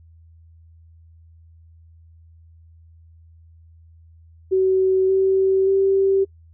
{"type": "tone with pitch steps", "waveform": "sine", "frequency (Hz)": [377.9, 383.2, 388.5], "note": ["F#4", "G4", "G4"], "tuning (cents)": [37, -39, -16], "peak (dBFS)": -14, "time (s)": [4.51, 6.25], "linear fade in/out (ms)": 20, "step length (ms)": 580, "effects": ["noise-tail reverb RT60 0.1 s tail -24 dB re dry", "added 82 Hz sine -46 dBFS peak until 6.53 s"]}